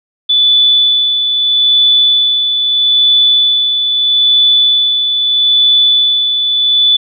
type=tone with tremolo; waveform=sine; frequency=3477 Hz; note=A7; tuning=21 cents flat; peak=-5 dBFS; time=0.29-6.97 s; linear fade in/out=10 ms; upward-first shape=sine; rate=0.78 Hz; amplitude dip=45%; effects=none